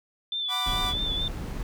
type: tone with vibrato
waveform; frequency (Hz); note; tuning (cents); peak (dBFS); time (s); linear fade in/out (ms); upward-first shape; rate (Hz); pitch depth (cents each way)
sine; 3520; A7; 0; -27; 0.32-1.28; 2; sine; 4.6; 35
type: chord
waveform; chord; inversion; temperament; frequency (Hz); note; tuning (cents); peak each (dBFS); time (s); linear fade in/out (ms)
35% pulse; B minor; second; equal; 740 / 987.8 / 1174.7; F#5 / B5 / D6; 0 / 0 / 0; -33 / -33 / -31; 0.48-0.94; 50
type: noise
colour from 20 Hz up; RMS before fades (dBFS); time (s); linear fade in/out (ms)
brown; -32; 0.66-1.63; 2
effects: none